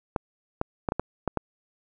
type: clicks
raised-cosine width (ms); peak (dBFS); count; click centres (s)
1; -11; 7; 0.162 / 0.614 / 0.888 / 0.921 / 0.996 / 1.277 / 1.373
effects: none